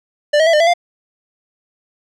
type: tone with pitch steps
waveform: square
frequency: 591 / 636 / 665 / 603 / 669 / 698 Hz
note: D5 / D#5 / E5 / D5 / E5 / F5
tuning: +11 / +38 / +15 / +46 / +25 / -1 cents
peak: -10 dBFS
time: 0.33-0.738 s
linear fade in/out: 10 ms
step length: 68 ms
effects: low-pass 5000 Hz 12 dB/octave